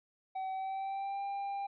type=tone with pitch glide; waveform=triangle; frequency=761 to 796.1 Hz; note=F#5 to G5; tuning=+48 to +27 cents; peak=-33 dBFS; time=0.35-1.67 s; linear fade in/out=10 ms; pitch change=+79 cents; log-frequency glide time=0.52-1.23 s; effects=resampled to 11025 Hz